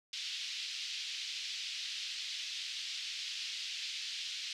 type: band-pass noise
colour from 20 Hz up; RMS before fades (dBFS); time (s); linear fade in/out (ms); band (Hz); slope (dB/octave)
pink; -41; 0.13-4.53; 2; 2800 to 5100; 24
effects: none